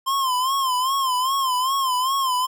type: tone with vibrato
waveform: square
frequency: 1046.5 Hz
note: C6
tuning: in tune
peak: -20 dBFS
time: 0.06-2.47 s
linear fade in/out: 20 ms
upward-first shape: sine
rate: 2.5 Hz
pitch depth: 90 cents each way
effects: none